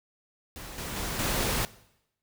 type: noise with level steps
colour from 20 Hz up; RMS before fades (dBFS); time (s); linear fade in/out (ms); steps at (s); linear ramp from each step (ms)
pink; -42 / -36 / -33 / -28; 0.56-1.65; 0; 0.78 / 0.96 / 1.19; 2
effects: noise-tail reverb RT60 0.8 s tail -19 dB re dry